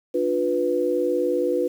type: chord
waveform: sine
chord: B diminished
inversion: first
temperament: just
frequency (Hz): 296.3 / 355.6 / 493.9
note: D4 / F4 / B4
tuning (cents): +15 / +31 / 0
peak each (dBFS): -27 / -24 / -22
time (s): 0.14-1.68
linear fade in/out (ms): 10
effects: 8-bit